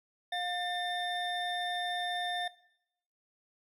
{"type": "tone cluster", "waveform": "triangle", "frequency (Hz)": [712, 1789, 3604], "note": ["F5", "A6", "A7"], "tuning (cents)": [33, 28, 41], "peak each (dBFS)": [-33, -36, -36], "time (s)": [0.32, 2.48], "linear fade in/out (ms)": 5, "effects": ["noise-tail reverb RT60 0.8 s tail -19 dB re dry"]}